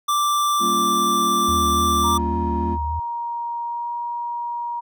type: tone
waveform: square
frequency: 1174.7 Hz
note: D6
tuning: in tune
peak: -18 dBFS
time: 0.08-2.18 s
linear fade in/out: 10 ms
type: chord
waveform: triangle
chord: G half-diminished seventh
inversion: none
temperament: equal with one note detuned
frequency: 196 / 233.1 / 277.2 / 347.4 Hz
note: G3 / Bb3 / Db4 / F4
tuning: 0 / 0 / 0 / -9 cents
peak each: -27 / -26 / -31 / -26 dBFS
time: 0.59-2.78 s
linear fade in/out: 50 ms
type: tone with vibrato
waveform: sine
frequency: 78 Hz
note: D#2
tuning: 5 cents sharp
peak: -24 dBFS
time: 1.48-3 s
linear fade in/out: 10 ms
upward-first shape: triangle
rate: 3.5 Hz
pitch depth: 77 cents each way
type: tone with pitch glide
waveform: sine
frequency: 942 to 949.6 Hz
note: A#5 to A#5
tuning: +18 to +32 cents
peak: -24 dBFS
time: 2.03-4.81 s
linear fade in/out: 20 ms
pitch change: +14 cents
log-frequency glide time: 3.64-3.9 s
effects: none